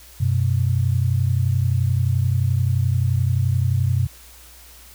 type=tone pair together; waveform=sine; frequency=94.17 / 125.7 Hz; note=F#2 / B2; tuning=+31 / +31 cents; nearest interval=perfect fourth; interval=500 cents; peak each=-19 dBFS; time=0.2-4.07 s; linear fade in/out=10 ms; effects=added 60 Hz sine -47 dBFS peak until 4.94 s + white hiss -46 dBFS RMS until 4.94 s